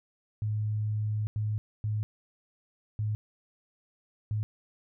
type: tone bursts at uneven times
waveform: sine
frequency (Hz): 106.7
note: G#2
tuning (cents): +47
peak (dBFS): -27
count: 5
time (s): 0.42-1.27 / 1.36-1.58 / 1.84-2.03 / 2.99-3.15 / 4.31-4.43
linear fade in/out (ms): 0
effects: none